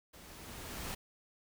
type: noise with level ramp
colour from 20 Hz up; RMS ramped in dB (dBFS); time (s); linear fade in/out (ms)
pink; -55 to -40; 0.13-0.95; 10
effects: none